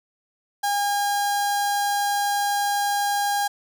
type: tone with notch filter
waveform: sawtooth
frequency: 812 Hz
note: G#5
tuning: 39 cents flat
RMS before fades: -23 dBFS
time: 0.63-3.48 s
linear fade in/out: 10 ms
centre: 2500 Hz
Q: 1.8
effects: none